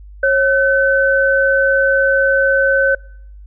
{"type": "tone pair together", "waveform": "sine", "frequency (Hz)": [544.9, 1521], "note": ["C#5", "F#6"], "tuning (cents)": [-30, 47], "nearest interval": "octave + tritone", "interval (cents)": 1777, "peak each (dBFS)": -13, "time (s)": [0.23, 2.95], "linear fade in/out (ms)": 5, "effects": ["noise-tail reverb RT60 0.7 s tail -26 dB re dry", "added 50 Hz sine -34 dBFS peak until 3.46 s"]}